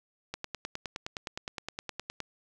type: click train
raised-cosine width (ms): 0.2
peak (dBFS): -18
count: 19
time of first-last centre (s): 0.34-2.203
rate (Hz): 9.66
effects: none